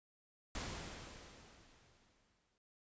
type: noise with exponential decay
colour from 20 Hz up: pink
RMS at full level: -42 dBFS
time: 0.55-2.58 s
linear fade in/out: 1 ms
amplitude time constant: 440 ms
effects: noise-tail reverb RT60 0.5 s tail -26 dB re dry + resampled to 16000 Hz